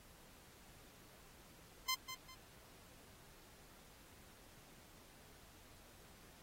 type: tone with echo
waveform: 10% pulse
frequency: 1037 Hz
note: C6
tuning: 16 cents flat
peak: -26 dBFS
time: 1.88-1.95 s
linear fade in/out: 10 ms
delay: 200 ms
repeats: 2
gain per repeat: -11 dB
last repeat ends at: 2.35 s
effects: pink hiss -63 dBFS RMS until 6.42 s + AAC 48 kbps